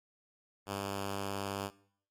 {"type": "tone", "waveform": "5% pulse", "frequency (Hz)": 99.1, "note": "G2", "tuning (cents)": 19, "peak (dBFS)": -24, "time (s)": [0.66, 1.71], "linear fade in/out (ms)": 50, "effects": ["noise-tail reverb RT60 0.6 s tail -20 dB re dry", "MP3 64 kbps"]}